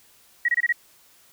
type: tone bursts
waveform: sine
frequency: 1911 Hz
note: A#6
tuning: 43 cents sharp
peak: -17 dBFS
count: 5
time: 0.45-0.725 s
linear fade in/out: 5 ms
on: 35 ms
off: 25 ms
effects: white hiss -56 dBFS RMS until 1.32 s